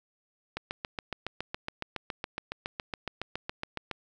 click train, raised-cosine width 0.3 ms, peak -17 dBFS, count 25, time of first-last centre 0.57-3.913 s, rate 7.18 Hz, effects none

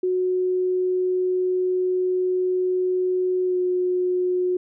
sine tone with pitch glide, 367.1 to 362.9 Hz, F#4 to F#4, -14 to -34 cents, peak -19 dBFS, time 0.03-4.57 s, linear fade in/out 5 ms, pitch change -20 cents, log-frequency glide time 3.45-3.57 s, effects none

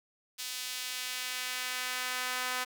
sawtooth tone with high-pass filter sweep, 252.5 Hz, B3, 39 cents sharp, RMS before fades -36 dBFS, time 0.38-2.65 s, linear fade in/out 20 ms, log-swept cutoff 3800 to 1200 Hz, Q 0.93, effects none

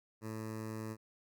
15% pulse tone with notch filter, 110 Hz, A2, in tune, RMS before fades -42 dBFS, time 0.21-0.97 s, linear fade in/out 50 ms, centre 3300 Hz, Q 1.1, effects none

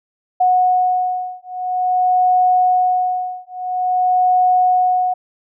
sine beating tone pair, 732 / 732.49 Hz, F#5 / F#5, -19 / -18 cents, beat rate 0.49 Hz, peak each -16 dBFS, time 0.4-5.14 s, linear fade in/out 10 ms, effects none

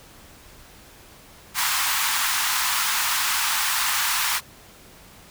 pink high-pass noise, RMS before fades -23 dBFS, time 1.54-4.41 s, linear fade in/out 50 ms, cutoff 880 Hz, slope 48 dB/octave, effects pink hiss -48 dBFS RMS until 5.3 s

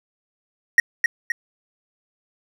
triangle tone with echo, 1880 Hz, A#6, 14 cents sharp, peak -7 dBFS, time 0.78-0.8 s, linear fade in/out 2 ms, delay 260 ms, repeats 2, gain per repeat -5 dB, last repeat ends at 1.32 s, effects none

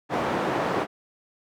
white band-pass noise, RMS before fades -26 dBFS, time 0.09-0.87 s, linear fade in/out 50 ms, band 160 to 910 Hz, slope 12 dB/octave, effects none

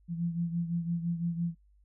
sine beating tone pair, 169.1 / 175 Hz, E3 / F3, +44 / +4 cents, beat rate 5.9 Hz, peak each -30 / -36 dBFS, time 0.08-1.55 s, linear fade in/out 50 ms, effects noise-tail reverb RT60 0.1 s tail -24 dB re dry + added 50 Hz sine -60 dBFS peak until 1.84 s

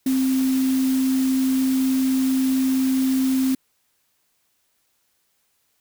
sine tone in noise, 262.3 Hz, C4, 4 cents sharp, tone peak -17 dBFS, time 0.06-3.55 s, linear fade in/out 5 ms, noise white, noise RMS -34 dBFS, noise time 0.06-3.55 s, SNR +14 dB, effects white hiss -68 dBFS RMS until 5.8 s

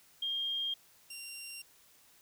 sine / 15% pulse tone pair in turn, 3217 / 2767 Hz, G7 / F7, +44 / -17 cents, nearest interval minor third, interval 261 cents, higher first, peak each -32 / -36 dBFS, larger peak first, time 0.22-0.74 / 1.1-1.62 s, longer neither, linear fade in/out 5 ms, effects white hiss -63 dBFS RMS until 2.21 s

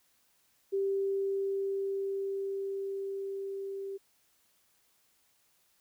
sine tone with level ramp, 392 Hz, G4, in tune, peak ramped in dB -27 to -36 dBFS, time 0.72-3.98 s, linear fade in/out 20 ms, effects white hiss -70 dBFS RMS until 5.8 s

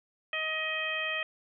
harmonic tone, 630 Hz, D#5, 21 cents sharp, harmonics 1 / 2 / 3 / 4 / 5, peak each -39 / -40 / -34 / -34 / -38 dBFS, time 0.33-1.23 s, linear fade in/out 2 ms, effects none

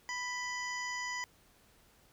harmonic tone with a mistuned harmonic, 987.8 Hz, B5, in tune, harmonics 1 / 2 / 3 / 5 / 6 / 7, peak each -41 / -38 / -50 / -47 / -49 / -48 dBFS, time 0.09-1.24 s, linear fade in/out 0 ms, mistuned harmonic 3, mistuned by +54 cents, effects pink hiss -65 dBFS RMS until 2.12 s

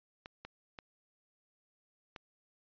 clicks, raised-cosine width 0.3 ms, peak -29 dBFS, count 4, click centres 0.259 / 0.45 / 0.788 / 2.162 s, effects resampled to 11025 Hz

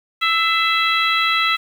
harmonic tone with a mistuned harmonic, 659.3 Hz, E5, in tune, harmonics 2 / 3 / 4 / 5 / 6, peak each -19 / -21 / -22 / -23 / -24 dBFS, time 0.21-1.57 s, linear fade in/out 20 ms, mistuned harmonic 3, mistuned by +38 cents, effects 7-bit

